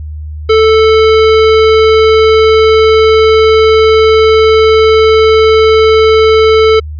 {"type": "tone", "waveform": "square", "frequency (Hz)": 440, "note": "A4", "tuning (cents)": 0, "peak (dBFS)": -4, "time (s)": [0.49, 6.8], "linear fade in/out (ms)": 10, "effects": ["added 76 Hz sine -19 dBFS peak until 6.99 s", "resampled to 11025 Hz"]}